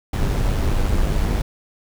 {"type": "noise with amplitude modulation", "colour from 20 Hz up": "brown", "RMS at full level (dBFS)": -17, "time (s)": [0.13, 1.42], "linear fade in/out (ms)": 5, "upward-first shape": "sine", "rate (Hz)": 101, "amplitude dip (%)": 40, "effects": []}